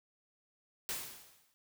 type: noise with exponential decay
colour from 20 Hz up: white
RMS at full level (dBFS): -36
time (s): 0.89-1.54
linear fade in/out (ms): 0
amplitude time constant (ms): 140
effects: none